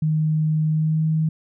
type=tone with pitch glide; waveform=sine; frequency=155.56 to 157.82 Hz; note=D#3 to D#3; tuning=0 to +25 cents; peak=-17 dBFS; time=0.02-1.29 s; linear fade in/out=5 ms; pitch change=+25 cents; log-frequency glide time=0.69-1.03 s; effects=none